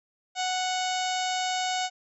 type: harmonic tone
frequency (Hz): 739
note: F#5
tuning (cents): -2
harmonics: 1 / 2 / 3 / 4 / 5 / 6 / 7 / 8 / 9 / 10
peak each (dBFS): -28 / -37 / -37 / -36 / -37 / -40 / -41 / -43 / -40 / -41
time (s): 0.35-1.9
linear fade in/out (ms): 50
effects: none